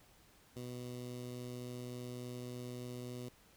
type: tone with notch filter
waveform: 15% pulse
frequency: 123.47 Hz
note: B2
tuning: in tune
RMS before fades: -45 dBFS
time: 0.56-3.29 s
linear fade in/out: 5 ms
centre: 1500 Hz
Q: 0.65
effects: pink hiss -65 dBFS RMS until 3.56 s